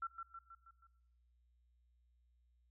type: tone with echo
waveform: sine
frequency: 1349 Hz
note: E6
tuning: 40 cents sharp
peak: -38 dBFS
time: 0.02-0.07 s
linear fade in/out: 5 ms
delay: 160 ms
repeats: 5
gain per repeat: -5 dB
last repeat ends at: 0.87 s
effects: noise-tail reverb RT60 0.9 s tail -18 dB re dry + added 60 Hz sine -70 dBFS peak until 2.7 s